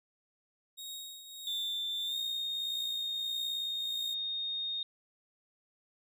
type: tone with tremolo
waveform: sawtooth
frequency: 3758 Hz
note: A#7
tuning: 13 cents sharp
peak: -37 dBFS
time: 0.77-4.15 s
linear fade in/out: 20 ms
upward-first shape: triangle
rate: 1.6 Hz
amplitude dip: 65%
type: tone with pitch glide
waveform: sine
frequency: 3554 to 3699 Hz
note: A7 to A#7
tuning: +17 to -14 cents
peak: -33 dBFS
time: 1.47-4.83 s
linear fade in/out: 2 ms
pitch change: +69 cents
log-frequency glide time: 2.06-2.17 s
effects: none